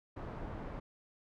pink low-pass noise, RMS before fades -43 dBFS, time 0.16-0.8 s, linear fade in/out 10 ms, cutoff 1100 Hz, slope 12 dB/octave, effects none

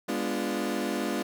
30% pulse chord, G# diminished seventh, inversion none, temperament equal with one note detuned, 206.1 / 246.9 / 293.7 / 349.2 Hz, G#3 / B3 / D4 / F4, -13 / 0 / 0 / 0 cents, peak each -31 dBFS, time 0.08-1.23 s, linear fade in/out 10 ms, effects none

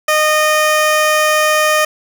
15% pulse tone, 614 Hz, D#5, 23 cents flat, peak -4 dBFS, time 0.08-1.85 s, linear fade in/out 5 ms, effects none

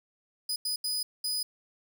sawtooth tone bursts at uneven times, 4978 Hz, D#8, in tune, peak -26 dBFS, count 4, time 0.49-0.56 / 0.65-0.76 / 0.84-1.03 / 1.24-1.43 s, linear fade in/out 5 ms, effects none

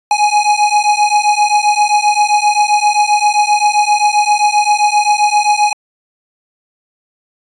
square beating tone pair, 830.6 / 838.2 Hz, G#5 / G#5, 0 / +16 cents, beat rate 7.6 Hz, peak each -13 dBFS, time 0.11-5.73 s, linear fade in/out 2 ms, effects resampled to 22050 Hz

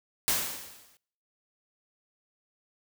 white noise with exponential decay, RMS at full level -24 dBFS, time 0.28-0.97 s, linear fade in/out 0 ms, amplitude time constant 150 ms, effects noise-tail reverb RT60 0.7 s tail -26 dB re dry

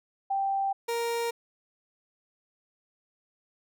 sine / 30% pulse tone pair in turn, 784 / 467.4 Hz, G5 / A#4, 0 / +5 cents, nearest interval major sixth, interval 895 cents, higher first, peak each -25 dBFS, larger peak neither, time 0.3-0.73 / 0.88-1.31 s, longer neither, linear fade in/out 10 ms, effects none

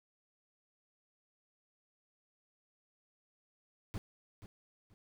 brown noise with echo, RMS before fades -39 dBFS, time 3.94-3.98 s, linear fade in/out 0 ms, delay 480 ms, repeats 2, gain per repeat -12 dB, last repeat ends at 4.94 s, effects none

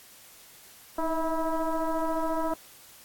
sine tone with frequency modulation, 330.1 Hz, E4, 2 cents sharp, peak -25 dBFS, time 0.98-2.54 s, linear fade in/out 5 ms, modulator 323 Hz, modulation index 2.6, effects white hiss -52 dBFS RMS until 3.04 s + AAC 64 kbps

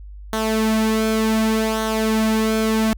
sawtooth tone with flanger, 220 Hz, A3, in tune, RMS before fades -19 dBFS, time 0.33-2.93 s, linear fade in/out 0 ms, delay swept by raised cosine 0.4 to 3.5 ms, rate 0.67 Hz, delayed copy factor -0.6, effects added 50 Hz sine -34 dBFS peak until 2.97 s

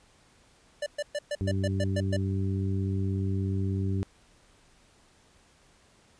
square tone bursts, 587 Hz, D5, 1 cent flat, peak -29 dBFS, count 9, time 0.82-2.167 s, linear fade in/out 5 ms, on 43 ms, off 120 ms
harmonic tone, 96.6 Hz, G2, 25 cents flat, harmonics 1 / 2 / 3 / 4, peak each -27 / -33 / -37 / -39 dBFS, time 1.41-4.03 s, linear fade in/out 0 ms
effects pink hiss -61 dBFS RMS until 6.19 s + resampled to 22050 Hz

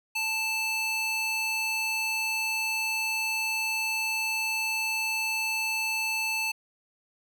square tone with high-pass filter, 880 Hz, A5, in tune, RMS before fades -29 dBFS, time 0.15-6.52 s, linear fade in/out 10 ms, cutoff 2000 Hz, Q 3, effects none

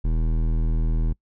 triangle tone with hard clipping, 40.2 Hz, E1, 43 cents flat, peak -21 dBFS, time 0.04-1.13 s, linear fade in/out 10 ms, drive 18 dB, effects noise-tail reverb RT60 0.1 s tail -24 dB re dry

